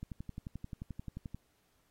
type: click train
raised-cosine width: 5 ms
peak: -29 dBFS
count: 16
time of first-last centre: 0.03-1.346 s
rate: 11.4 Hz
effects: pink hiss -74 dBFS RMS until 1.9 s + AAC 48 kbps